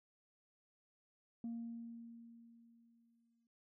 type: tone with exponential decay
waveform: sine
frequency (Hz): 232.3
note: A#3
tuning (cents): -6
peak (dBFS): -38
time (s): 1.44-3.47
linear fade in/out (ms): 2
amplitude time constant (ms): 440
effects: tanh soft clip ceiling -38 dBFS